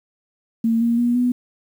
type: tone with pitch steps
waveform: sine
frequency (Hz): 227.8 / 233.9 / 240.2 / 246.7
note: A#3 / A#3 / B3 / B3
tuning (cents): -40 / +6 / -48 / -2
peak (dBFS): -15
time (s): 0.64-1.32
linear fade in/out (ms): 5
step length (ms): 170
effects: 8-bit